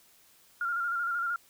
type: tone with vibrato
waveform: sine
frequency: 1396.9 Hz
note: F6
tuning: in tune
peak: -28 dBFS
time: 0.61-1.36 s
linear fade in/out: 2 ms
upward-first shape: square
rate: 13 Hz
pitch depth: 33 cents each way
effects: white hiss -61 dBFS RMS until 1.49 s